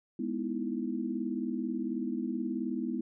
sine chord, E major seventh, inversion first, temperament equal, 207.7 / 246.9 / 311.1 / 329.6 Hz, G#3 / B3 / D#4 / E4, 0 / 0 / 0 / 0 cents, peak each -37 / -34 / -40 / -37 dBFS, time 0.19-3.01 s, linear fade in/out 5 ms, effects none

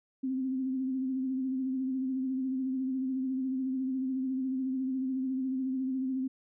sine tone with vibrato, 261.6 Hz, C4, in tune, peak -29 dBFS, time 0.23-6.28 s, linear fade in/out 10 ms, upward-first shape sine, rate 14 Hz, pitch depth 37 cents each way, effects none

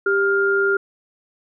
sine tone pair together, 394.5 / 1405.8 Hz, G4 / F6, +11 / +11 cents, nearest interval octave + minor seventh, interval 2200 cents, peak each -18 dBFS, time 0.06-0.77 s, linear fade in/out 5 ms, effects none

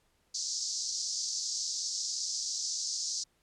pink band-pass noise, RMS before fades -35 dBFS, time 0.34-3.24 s, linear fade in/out 10 ms, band 4700 to 6900 Hz, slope 48 dB/octave, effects pink hiss -72 dBFS RMS until 3.42 s + low-pass 12000 Hz 12 dB/octave

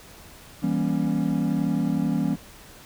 triangle chord, E diminished seventh, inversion none, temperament equal with one note detuned, 164.81 / 196 / 238.1 / 277.2 Hz, E3 / G3 / Bb3 / Db4, 0 / 0 / +37 / 0 cents, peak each -25 dBFS, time 0.62-2.36 s, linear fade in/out 20 ms, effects pink hiss -47 dBFS RMS until 2.85 s

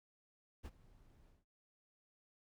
brown noise with ADSR envelope, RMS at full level -44 dBFS, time 0.63-1.45 s, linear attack 29 ms, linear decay 40 ms, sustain -21 dB, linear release 160 ms, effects none

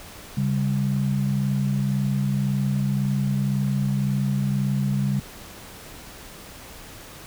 sine tone pair together, 137.52 / 199.4 Hz, C#3 / G3, -13 / +30 cents, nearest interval tritone, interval 643 cents, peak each -22 / -24 dBFS, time 0.37-5.2 s, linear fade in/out 5 ms, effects pink hiss -42 dBFS RMS until 7.26 s

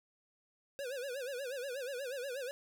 square tone with vibrato, 523.3 Hz, C5, in tune, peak -39 dBFS, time 0.79-2.51 s, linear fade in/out 0 ms, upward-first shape sine, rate 8.3 Hz, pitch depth 150 cents each way, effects none

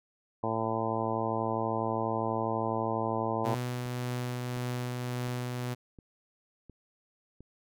harmonic tone, 112.2 Hz, A2, 34 cents sharp, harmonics 1 / 2 / 3 / 4 / 5 / 6 / 7 / 8 / 9, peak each -37 / -37 / -37 / -37 / -37 / -37 / -37 / -37 / -37 dBFS, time 0.43-3.55 s, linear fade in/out 5 ms
sawtooth tone with tremolo, 123.8 Hz, B2, 5 cents sharp, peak -27 dBFS, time 3.44-5.75 s, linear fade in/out 20 ms, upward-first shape triangle, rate 1.8 Hz, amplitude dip 25%
click train, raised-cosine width 3 ms, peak -36 dBFS, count 6, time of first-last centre 3.86-7.406 s, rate 1.41 Hz
effects none

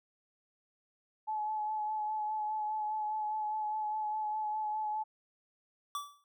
sine tone with vibrato, 856 Hz, A5, 48 cents flat, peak -32 dBFS, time 1.27-5.04 s, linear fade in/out 20 ms, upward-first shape sine, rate 4.9 Hz, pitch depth 22 cents each way
square tone with exponential decay, 1155 Hz, D6, 29 cents flat, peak -33 dBFS, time 5.95-6.24 s, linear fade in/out 1 ms, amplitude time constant 61 ms
effects none

